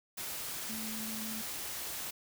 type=tone in noise; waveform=sine; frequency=220 Hz; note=A3; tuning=in tune; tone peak=-41 dBFS; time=0.69-1.42 s; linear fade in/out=10 ms; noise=white; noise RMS=-40 dBFS; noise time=0.17-2.11 s; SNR=-4 dB; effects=none